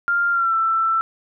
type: tone with pitch glide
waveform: sine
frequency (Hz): 1396.9 to 1333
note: F6 to E6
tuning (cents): 0 to +19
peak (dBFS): -16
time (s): 0.08-1.01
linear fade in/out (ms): 0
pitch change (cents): -81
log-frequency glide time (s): 0.31-0.55
effects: none